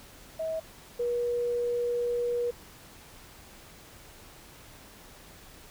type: tone pair in turn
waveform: sine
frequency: 642 / 480.9 Hz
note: E5 / B4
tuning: -46 / -46 cents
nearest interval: perfect fourth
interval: 500 cents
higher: first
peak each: -29 / -26 dBFS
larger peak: second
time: 0.39-0.6 / 0.99-2.51 s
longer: second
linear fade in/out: 10 ms
effects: pink hiss -51 dBFS RMS until 5.7 s